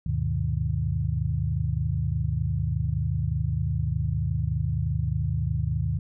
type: tone cluster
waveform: sine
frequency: 74.7 / 99.8 / 123.1 / 154.1 Hz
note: D2 / G2 / B2 / D#3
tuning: +30 / +32 / -5 / -16 cents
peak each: -29 dBFS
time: 0.06-5.99 s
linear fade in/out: 5 ms
effects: none